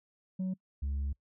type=tone pair in turn; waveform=sine; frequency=186.7 / 69.93 Hz; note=F#3 / C#2; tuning=+16 / +16 cents; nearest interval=octave + perfect fourth; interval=1700 cents; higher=first; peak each=-28 dBFS; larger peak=neither; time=0.39-0.54 / 0.82-1.13 s; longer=second; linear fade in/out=10 ms; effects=noise-tail reverb RT60 0.1 s tail -25 dB re dry + tanh soft clip ceiling -30 dBFS